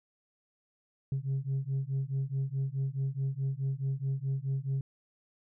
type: beating tone pair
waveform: sine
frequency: 133.2 / 137.9 Hz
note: C3 / C#3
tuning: +31 / -9 cents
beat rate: 4.7 Hz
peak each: -31 dBFS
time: 1.12-4.81 s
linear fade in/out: 2 ms
effects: tanh soft clip ceiling -26 dBFS